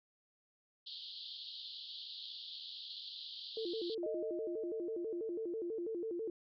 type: band-pass noise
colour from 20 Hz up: white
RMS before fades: -48 dBFS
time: 0.86-3.95 s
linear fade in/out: 10 ms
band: 3100 to 4600 Hz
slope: 96 dB/octave
type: tone with vibrato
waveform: sine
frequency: 393.3 Hz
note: G4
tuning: 6 cents sharp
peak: -37 dBFS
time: 3.57-6.3 s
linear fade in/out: 2 ms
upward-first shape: square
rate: 6.1 Hz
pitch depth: 220 cents each way
type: tone with exponential decay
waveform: sine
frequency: 622.3 Hz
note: D#5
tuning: in tune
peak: -38 dBFS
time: 4.03-6.15 s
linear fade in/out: 2 ms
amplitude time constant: 460 ms
effects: none